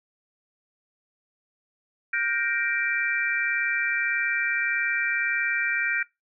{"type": "chord", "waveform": "sine", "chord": "G minor seventh", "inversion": "third", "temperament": "equal with one note detuned", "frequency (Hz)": [1426.3, 1568, 1864.7, 2349], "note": ["F6", "G6", "Bb6", "D7"], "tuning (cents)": [36, 0, 0, 0], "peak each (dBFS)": [-30, -28, -29, -28], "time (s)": [2.13, 6.03], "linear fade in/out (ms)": 5, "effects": ["noise-tail reverb RT60 0.2 s tail -22 dB re dry"]}